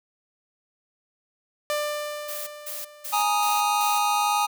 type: tone with exponential decay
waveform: sawtooth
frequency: 594 Hz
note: D5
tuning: 20 cents sharp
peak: -19 dBFS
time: 1.7-3.91 s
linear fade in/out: 0 ms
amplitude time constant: 480 ms
type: noise bursts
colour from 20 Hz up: blue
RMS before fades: -34 dBFS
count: 5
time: 2.28-3.99 s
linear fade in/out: 10 ms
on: 190 ms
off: 190 ms
type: chord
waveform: square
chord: Ab suspended second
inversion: none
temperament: equal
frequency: 830.6 / 932.3 / 1244.5 Hz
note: Ab5 / Bb5 / Eb6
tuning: 0 / 0 / 0 cents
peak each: -24 / -29 / -26 dBFS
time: 3.12-4.47 s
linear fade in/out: 20 ms
effects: none